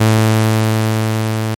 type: tone with level ramp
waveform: sawtooth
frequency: 110 Hz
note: A2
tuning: in tune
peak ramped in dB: -4 to -12 dBFS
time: 0-1.55 s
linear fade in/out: 10 ms
effects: MP3 64 kbps